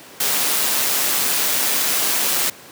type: noise with amplitude modulation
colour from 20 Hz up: white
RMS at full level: -18 dBFS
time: 0.2-2.5 s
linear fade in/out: 5 ms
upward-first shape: sine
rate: 138 Hz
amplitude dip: 25%
effects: pink hiss -41 dBFS RMS until 2.71 s + high-pass 200 Hz 12 dB/octave